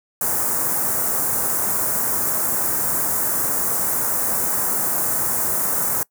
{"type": "band-stop noise", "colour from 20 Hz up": "white", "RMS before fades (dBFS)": -21, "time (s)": [0.21, 6.03], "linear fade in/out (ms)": 2, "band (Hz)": [1500, 7400], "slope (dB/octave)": 24, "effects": ["noise-tail reverb RT60 0.1 s tail -23 dB re dry", "high-pass 80 Hz 12 dB/octave"]}